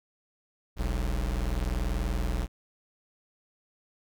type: tone pair together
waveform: square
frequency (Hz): 40.97 / 61.74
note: E1 / B1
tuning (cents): -10 / 0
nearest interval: perfect fifth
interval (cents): 710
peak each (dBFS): -30 / -31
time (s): 0.76-2.48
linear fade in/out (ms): 50
effects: none